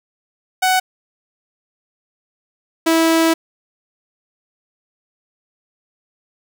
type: tone pair in turn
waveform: sawtooth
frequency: 746 / 326.7 Hz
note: F#5 / E4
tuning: +14 / -15 cents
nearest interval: octave + major second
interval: 1429 cents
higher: first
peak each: -9 / -8 dBFS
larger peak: second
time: 0.62-0.8 / 2.86-3.34 s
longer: second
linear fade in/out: 10 ms
effects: none